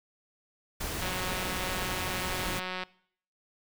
pink noise, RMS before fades -35 dBFS, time 0.8-2.6 s, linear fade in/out 10 ms
click train, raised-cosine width 0.3 ms, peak -19 dBFS, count 335, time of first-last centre 1.02-2.835 s, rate 184 Hz
effects noise-tail reverb RT60 0.6 s tail -21 dB re dry

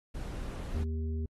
brown noise, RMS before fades -38 dBFS, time 0.14-0.84 s, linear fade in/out 10 ms
harmonic tone, 79 Hz, D#2, 27 cents sharp, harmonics 1 / 3 / 5, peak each -31 / -41 / -45 dBFS, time 0.74-1.26 s, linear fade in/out 5 ms
effects AAC 32 kbps

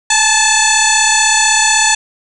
sine tone with frequency modulation, 2637 Hz, E7, in tune, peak -8 dBFS, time 0.1-1.95 s, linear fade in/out 5 ms, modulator 873 Hz, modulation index 6.2, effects none

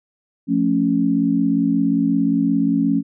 sine chord, F augmented, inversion none, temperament equal, 174.61 / 220 / 277.2 Hz, F3 / A3 / C#4, 0 / 0 / 0 cents, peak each -22 / -20 / -17 dBFS, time 0.47-3.03 s, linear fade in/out 50 ms, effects none

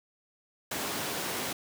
pink high-pass noise, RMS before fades -34 dBFS, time 0.71-1.53 s, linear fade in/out 5 ms, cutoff 200 Hz, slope 12 dB/octave, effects none

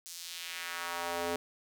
square tone with high-pass filter sweep, 86 Hz, F2, 26 cents flat, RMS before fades -38 dBFS, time 0.06-1.36 s, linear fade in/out 0 ms, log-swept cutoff 6300 to 390 Hz, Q 1.3, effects none

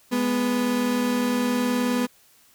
35% pulse tone pair together, 207.6 / 246.9 Hz, G#3 / B3, 0 / 0 cents, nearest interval minor third, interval 300 cents, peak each -27 / -20 dBFS, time 0.11-2.07 s, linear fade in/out 20 ms, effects white hiss -57 dBFS RMS until 2.54 s

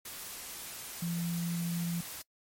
sine tone in noise, 170.8 Hz, F3, 38 cents flat, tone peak -31 dBFS, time 1.02-2.01 s, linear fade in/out 5 ms, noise white, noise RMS -43 dBFS, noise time 0.05-2.22 s, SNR +9 dB, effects noise-tail reverb RT60 0.1 s tail -23 dB re dry + MP3 64 kbps

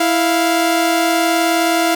sawtooth tone pair together, 329.4 / 698 Hz, E4 / F5, -1 / -1 cents, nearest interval octave + minor second, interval 1300 cents, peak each -12 dBFS, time 0-1.95 s, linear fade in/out 5 ms, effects none

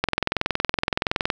click train, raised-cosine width 0.3 ms, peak -4 dBFS, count 28, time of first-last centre 0.04-1.302 s, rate 21.4 Hz, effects none

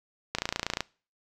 click train, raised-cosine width 0.2 ms, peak -10 dBFS, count 14, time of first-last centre 0.35-0.806 s, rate 28.5 Hz, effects noise-tail reverb RT60 0.4 s tail -24 dB re dry

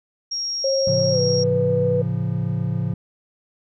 sine tone, 5588 Hz, F8, in tune, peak -23 dBFS, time 0.31-1.44 s, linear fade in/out 10 ms
sine tone with pitch glide, 540 to 492.3 Hz, C#5 to B4, -45 to -6 cents, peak -18 dBFS, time 0.64-2.02 s, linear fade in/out 5 ms, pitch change -161 cents, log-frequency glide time 1.11-1.2 s
triangle chord, A augmented, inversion none, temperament just, 110 / 137.5 / 171.88 Hz, A2 / C#3 / E#3, 0 / -14 / -27 cents, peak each -23 dBFS, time 0.87-2.94 s, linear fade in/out 5 ms
effects none

